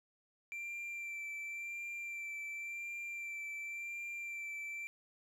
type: tone with vibrato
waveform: triangle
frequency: 2353 Hz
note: D7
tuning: 3 cents sharp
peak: -39 dBFS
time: 0.52-4.87 s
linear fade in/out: 0 ms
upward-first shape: sine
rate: 0.92 Hz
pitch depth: 19 cents each way
effects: none